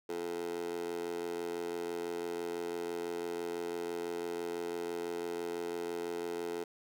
15% pulse tone with high-pass filter, 86 Hz, F2, 26 cents flat, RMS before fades -38 dBFS, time 0.09-6.64 s, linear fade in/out 5 ms, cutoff 420 Hz, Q 5, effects none

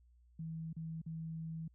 sine tone with dropouts, 161.7 Hz, E3, 33 cents flat, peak -40 dBFS, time 0.39-1.68 s, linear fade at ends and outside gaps 5 ms, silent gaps 0.73-0.765 / 1.017-1.062 s, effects added 60 Hz sine -63 dBFS peak until 1.74 s

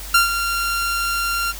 sawtooth tone with ADSR envelope, 1383 Hz, F6, 17 cents flat, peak -6 dBFS, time 0.14-1.53 s, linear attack 6 ms, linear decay 130 ms, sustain -10 dB, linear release 29 ms, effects added 50 Hz sine -33 dBFS peak until 1.59 s + white hiss -35 dBFS RMS until 1.59 s

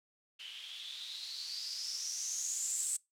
violet noise with low-pass filter sweep, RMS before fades -40 dBFS, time 0.39-2.97 s, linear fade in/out 10 ms, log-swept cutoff 2900 to 8200 Hz, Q 8.1, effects noise-tail reverb RT60 0.2 s tail -23 dB re dry

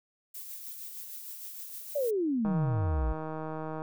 violet noise with tremolo, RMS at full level -41 dBFS, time 0.34-2.11 s, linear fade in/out 10 ms, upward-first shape sine, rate 6.5 Hz, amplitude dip 35%
sine exponential sweep, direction down, 603 to 51.91 Hz, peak -26 dBFS, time 1.95-3.13 s, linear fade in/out 10 ms
click train, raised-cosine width 1 ms, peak -24 dBFS, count 216, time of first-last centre 2.45-3.819 s, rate 157 Hz
effects none

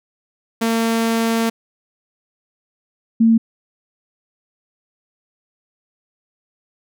sawtooth / sine tone pair in turn, 227.6 / 226.6 Hz, A#3 / A#3, -41 / -49 cents, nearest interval unison, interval 8 cents, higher first, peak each -12 / -9 dBFS, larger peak second, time 0.61-1.5 / 3.2-3.38 s, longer first, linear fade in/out 10 ms, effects none

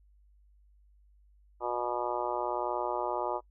harmonic tone, 121.5 Hz, B2, 28 cents flat, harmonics 3 / 4 / 5 / 6 / 7 / 8 / 9 / 10, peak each -37 / -39 / -36 / -41 / -36 / -37 / -44 / -41 dBFS, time 1.6-3.41 s, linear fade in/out 50 ms, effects noise-tail reverb RT60 0.1 s tail -23 dB re dry + added 50 Hz sine -59 dBFS peak until 3.5 s

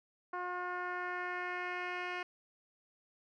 10% pulse tone with low-pass filter sweep, 358.7 Hz, F4, 46 cents sharp, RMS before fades -39 dBFS, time 0.33-2.23 s, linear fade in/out 5 ms, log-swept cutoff 1200 to 2900 Hz, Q 1.9, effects none

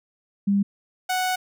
sine / sawtooth tone pair in turn, 200 / 740 Hz, G3 / F#5, +35 / 0 cents, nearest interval octave + major seventh, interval 2265 cents, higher second, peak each -17 / -18 dBFS, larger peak first, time 0.47-0.63 / 1.09-1.36 s, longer second, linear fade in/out 10 ms, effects none

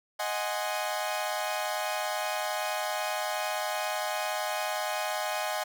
sawtooth chord, Ab dominant seventh, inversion second, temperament equal, 622.3 / 740 / 830.6 / 1046.5 Hz, Eb5 / Gb5 / Ab5 / C6, 0 / 0 / 0 / 0 cents, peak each -30 / -31 / -31 / -35 dBFS, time 0.19-5.64 s, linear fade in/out 10 ms, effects none

